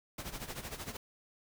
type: noise with tremolo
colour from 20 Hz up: pink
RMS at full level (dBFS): -40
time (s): 0.18-0.97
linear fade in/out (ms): 5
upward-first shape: sine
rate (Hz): 13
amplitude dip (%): 75
effects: none